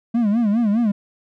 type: tone with vibrato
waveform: triangle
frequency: 220 Hz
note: A3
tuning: in tune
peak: -13 dBFS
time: 0.14-0.92 s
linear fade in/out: 10 ms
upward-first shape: sine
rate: 4.9 Hz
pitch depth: 160 cents each way
effects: none